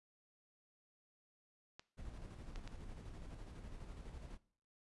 clicks, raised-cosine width 0.2 ms, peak -34 dBFS, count 3, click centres 1.795 / 2.559 / 2.676 s
brown noise with tremolo, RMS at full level -49 dBFS, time 1.97-4.38 s, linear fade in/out 20 ms, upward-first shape square, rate 12 Hz, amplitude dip 35%
effects noise-tail reverb RT60 0.5 s tail -19 dB re dry + resampled to 24000 Hz

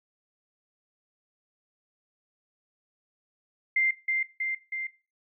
sine tone with echo, 2093 Hz, C7, in tune, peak -21 dBFS, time 3.76-3.91 s, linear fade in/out 5 ms, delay 320 ms, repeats 3, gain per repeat -3 dB, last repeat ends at 4.87 s, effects noise-tail reverb RT60 0.3 s tail -17 dB re dry

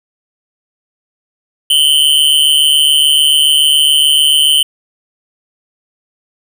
square tone with amplitude modulation, 3044 Hz, F#7, 48 cents sharp, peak -4 dBFS, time 1.7-4.63 s, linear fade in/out 5 ms, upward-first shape sine, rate 147 Hz, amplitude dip 80%, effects 7-bit

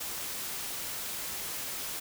white noise, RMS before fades -37 dBFS, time 0-2 s, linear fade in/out 10 ms, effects none

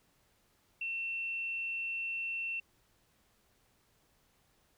sine tone with frequency modulation, 2700 Hz, E7, 41 cents sharp, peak -34 dBFS, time 0.81-2.6 s, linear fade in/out 5 ms, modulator 39.1 Hz, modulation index 0.24, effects pink hiss -71 dBFS RMS until 4.77 s

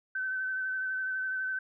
sine tone with vibrato, 1529 Hz, G6, 44 cents flat, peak -30 dBFS, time 0.15-1.59 s, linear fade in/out 5 ms, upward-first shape sine, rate 12 Hz, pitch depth 19 cents each way, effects none

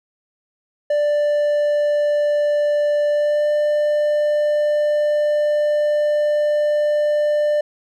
triangle tone with pitch glide, 589 to 595.2 Hz, D5 to D5, +5 to +23 cents, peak -13 dBFS, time 0.9-7.61 s, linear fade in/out 5 ms, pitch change +18 cents, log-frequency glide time 3.1-3.48 s, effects none

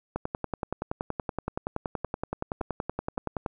two click trains, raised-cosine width 1 ms, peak -24 / -15 dBFS, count 4 / 36, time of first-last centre 1.48-3.175 / 0.16-3.462 s, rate 1.77 / 10.6 Hz, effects none

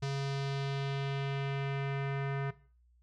square tone with low-pass filter sweep, 138.2 Hz, C#3, 5 cents flat, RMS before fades -34 dBFS, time 0.02-2.51 s, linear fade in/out 10 ms, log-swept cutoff 5300 to 1800 Hz, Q 1.7, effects noise-tail reverb RT60 0.4 s tail -17 dB re dry + added 60 Hz sine -63 dBFS peak until 3.02 s

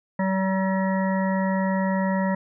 harmonic tone, 190.8 Hz, G3, 47 cents flat, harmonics 1 / 3 / 5 / 7 / 9 / 10, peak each -22 / -28 / -29 / -40 / -39 / -34 dBFS, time 0.19-2.35 s, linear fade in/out 5 ms, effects none

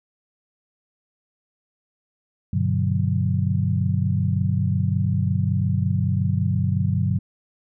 sine chord, G major seventh, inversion none, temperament equal, 98 / 123.47 / 146.83 / 185 Hz, G2 / B2 / D3 / F#3, 0 / 0 / 0 / 0 cents, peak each -22 / -25 / -25 / -25 dBFS, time 2.53-7.19 s, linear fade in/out 5 ms, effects none

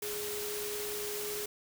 sine tone in noise, 416.3 Hz, G#4, 4 cents sharp, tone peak -38 dBFS, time 0.02-1.46 s, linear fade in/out 5 ms, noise white, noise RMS -39 dBFS, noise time 0.02-1.46 s, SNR -2 dB, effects none

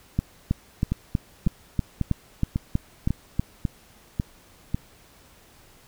two click trains, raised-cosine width 5 ms, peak -9 / -11 dBFS, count 11 / 8, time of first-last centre 0.19-3.395 / 0.92-4.745 s, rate 3.12 / 1.83 Hz, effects pink hiss -54 dBFS RMS until 5.87 s

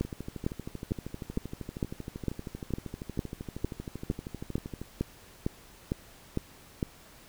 two click trains, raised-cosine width 3 ms, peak -15 / -24 dBFS, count 16 / 62, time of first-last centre 0.01-6.828 / 0.05-4.816 s, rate 2.2 / 12.8 Hz, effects pink hiss -54 dBFS RMS until 7.28 s

